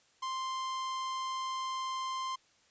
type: tone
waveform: 45% pulse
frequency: 1046.5 Hz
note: C6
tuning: in tune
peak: -34 dBFS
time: 0.22-2.36 s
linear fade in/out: 10 ms
effects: white hiss -67 dBFS RMS until 2.7 s + resampled to 16000 Hz